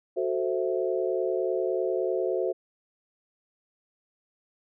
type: chord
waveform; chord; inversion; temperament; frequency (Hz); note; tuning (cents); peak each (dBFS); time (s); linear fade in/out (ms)
sine; F# half-diminished seventh; none; equal; 370 / 440 / 523.3 / 659.3; F#4 / A4 / C5 / E5; 0 / 0 / 0 / 0; -28 / -31 / -30 / -33; 0.16-2.53; 20
effects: none